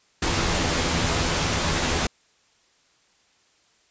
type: noise with comb filter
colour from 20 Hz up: pink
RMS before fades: -23 dBFS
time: 0.22-2.07 s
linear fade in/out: 5 ms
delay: 12 ms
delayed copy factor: +0.55
effects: white hiss -62 dBFS RMS until 3.9 s + resampled to 16000 Hz